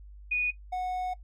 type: tone pair in turn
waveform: sine / triangle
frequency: 2469 / 734 Hz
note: D#7 / F#5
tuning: -14 / -14 cents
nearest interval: octave + major sixth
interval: 2100 cents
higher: first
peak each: -24 / -27 dBFS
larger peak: first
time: 0.31-0.51 / 0.72-1.14 s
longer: second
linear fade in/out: 10 ms
effects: noise-tail reverb RT60 0.1 s tail -18 dB re dry + added 50 Hz sine -45 dBFS peak until 1.23 s